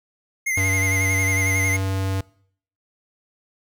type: tone with vibrato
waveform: square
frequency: 2095 Hz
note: C7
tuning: 2 cents sharp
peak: -21 dBFS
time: 0.46-1.77 s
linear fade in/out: 10 ms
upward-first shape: sine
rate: 11 Hz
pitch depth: 50 cents each way
type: tone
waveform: square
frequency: 96 Hz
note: G2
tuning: 36 cents flat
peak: -22 dBFS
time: 0.57-2.21 s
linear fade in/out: 5 ms
effects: noise-tail reverb RT60 0.6 s tail -23 dB re dry